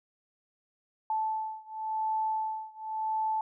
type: beating tone pair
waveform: sine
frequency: 874 / 874.92 Hz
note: A5 / A5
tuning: -12 / -10 cents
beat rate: 0.92 Hz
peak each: -32 / -33 dBFS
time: 1.1-3.41 s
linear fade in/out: 2 ms
effects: none